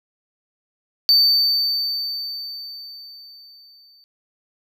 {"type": "tone with exponential decay", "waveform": "triangle", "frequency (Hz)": 4570, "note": "D8", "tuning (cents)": -48, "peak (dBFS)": -9, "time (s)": [1.09, 4.04], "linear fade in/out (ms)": 0, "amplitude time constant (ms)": 640, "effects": []}